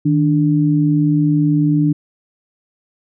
sine tone pair together, 155.58 / 293.7 Hz, D#3 / D4, 0 / 0 cents, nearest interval major seventh, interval 1100 cents, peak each -14 dBFS, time 0.05-1.93 s, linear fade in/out 10 ms, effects none

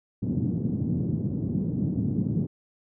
white band-pass noise, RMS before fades -27 dBFS, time 0.22-2.47 s, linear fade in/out 10 ms, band 100 to 250 Hz, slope 24 dB/octave, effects none

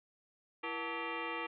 sine tone with frequency modulation, 740 Hz, F#5, in tune, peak -36 dBFS, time 0.63-1.47 s, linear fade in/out 10 ms, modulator 406 Hz, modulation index 5.1, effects none

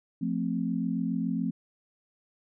sine chord, F major, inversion none, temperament equal with one note detuned, 174.61 / 221.8 / 261.6 Hz, F3 / A3 / C4, 0 / +14 / 0 cents, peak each -31 dBFS, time 0.21-1.51 s, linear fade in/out 10 ms, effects none

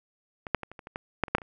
clicks, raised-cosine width 0.5 ms, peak -21 / -7 / -21 / -28 / -27 / -26 / -18 / -8 / -26 / -6 / -22 / -28 dBFS, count 12, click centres 0.468 / 0.547 / 0.633 / 0.716 / 0.792 / 0.871 / 0.959 / 1.237 / 1.282 / 1.35 / 1.383 / 1.418 s, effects none

